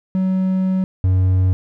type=tone pair in turn; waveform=triangle; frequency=187.7 / 92.99 Hz; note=F#3 / F#2; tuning=+25 / +9 cents; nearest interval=octave; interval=1216 cents; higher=first; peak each=-13 / -10 dBFS; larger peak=second; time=0.15-0.84 / 1.04-1.53 s; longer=first; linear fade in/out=0 ms; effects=none